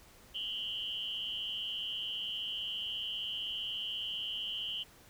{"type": "tone with amplitude modulation", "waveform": "sine", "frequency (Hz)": 3038, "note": "F#7", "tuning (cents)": 45, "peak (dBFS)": -31, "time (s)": [0.34, 4.84], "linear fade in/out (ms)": 20, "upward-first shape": "sine", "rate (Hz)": 215, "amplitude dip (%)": 100, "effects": ["pink hiss -59 dBFS RMS until 5.09 s"]}